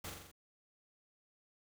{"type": "noise with echo", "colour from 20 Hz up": "pink", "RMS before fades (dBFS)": -44, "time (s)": [0.04, 0.1], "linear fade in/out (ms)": 5, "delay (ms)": 43, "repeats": 5, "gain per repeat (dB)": -3, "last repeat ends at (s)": 0.315, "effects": []}